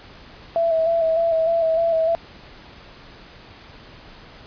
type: tone with vibrato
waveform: sine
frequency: 658 Hz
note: E5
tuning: 3 cents flat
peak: -16 dBFS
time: 0.56-2.15 s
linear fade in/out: 0 ms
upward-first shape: square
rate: 3.3 Hz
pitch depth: 28 cents each way
effects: pink hiss -44 dBFS RMS until 4.46 s + resampled to 11025 Hz